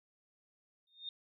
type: tone with exponential growth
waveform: sine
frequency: 3664 Hz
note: A#7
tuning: 31 cents flat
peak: -37 dBFS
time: 0.87-1.09 s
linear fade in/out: 2 ms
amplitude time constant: 47 ms
effects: none